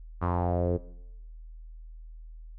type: tone with low-pass filter sweep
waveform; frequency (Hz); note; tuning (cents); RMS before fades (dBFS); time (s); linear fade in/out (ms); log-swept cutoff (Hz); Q
sawtooth; 88.1; F2; +16; -27; 0.21-0.78; 20; 1200 to 430; 4
effects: noise-tail reverb RT60 0.8 s tail -18 dB re dry + added 40 Hz sine -42 dBFS peak until 2.58 s